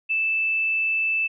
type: tone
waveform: sine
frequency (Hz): 2637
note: E7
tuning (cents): 0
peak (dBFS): -20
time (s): 0.09-1.28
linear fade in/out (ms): 20
effects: none